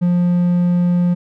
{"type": "tone", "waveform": "triangle", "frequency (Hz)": 176.2, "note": "F3", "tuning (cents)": 16, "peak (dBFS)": -10, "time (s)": [0.01, 1.15], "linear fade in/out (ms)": 20, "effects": []}